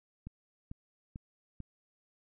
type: click train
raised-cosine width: 5 ms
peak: -30 dBFS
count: 4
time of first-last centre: 0.27-1.603 s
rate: 2.25 Hz
effects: none